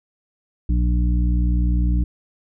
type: harmonic tone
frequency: 60 Hz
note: B1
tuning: 49 cents flat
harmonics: 1 / 2 / 3 / 4 / 5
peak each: -16 / -27 / -26 / -40 / -30 dBFS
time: 0.69-2.04 s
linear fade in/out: 5 ms
effects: none